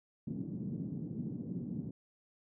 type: band-pass noise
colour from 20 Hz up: white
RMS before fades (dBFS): -40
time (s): 0.27-1.91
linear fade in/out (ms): 5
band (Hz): 130 to 240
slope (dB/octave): 24
effects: none